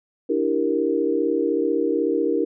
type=chord; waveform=sine; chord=E half-diminished seventh; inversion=third; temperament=equal; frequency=293.7 / 329.6 / 392 / 466.2 Hz; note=D4 / E4 / G4 / Bb4; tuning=0 / 0 / 0 / 0 cents; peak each=-25 / -24 / -25 / -23 dBFS; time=0.29-2.45 s; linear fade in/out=10 ms; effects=none